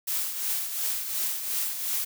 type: noise with tremolo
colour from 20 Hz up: blue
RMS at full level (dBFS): -27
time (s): 0.07-2.05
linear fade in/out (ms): 10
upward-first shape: triangle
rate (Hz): 2.8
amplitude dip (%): 60
effects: none